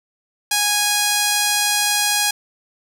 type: tone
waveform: 5% pulse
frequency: 827 Hz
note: G#5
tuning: 8 cents flat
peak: -4 dBFS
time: 0.51-2.31 s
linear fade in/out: 5 ms
effects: 7-bit